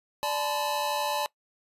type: tone cluster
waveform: square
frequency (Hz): 587 / 862 / 955 / 1026 / 3943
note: D5 / A5 / A#5 / C6 / B7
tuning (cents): -1 / -36 / +42 / -34 / -4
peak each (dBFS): -33 / -31 / -38 / -36 / -38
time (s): 0.23-1.26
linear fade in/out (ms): 0
effects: noise-tail reverb RT60 0.1 s tail -21 dB re dry + resampled to 32000 Hz